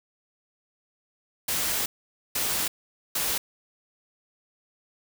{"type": "noise bursts at uneven times", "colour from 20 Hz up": "white", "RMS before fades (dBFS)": -27, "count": 3, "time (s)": [[1.48, 1.86], [2.35, 2.68], [3.15, 3.38]], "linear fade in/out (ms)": 5, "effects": []}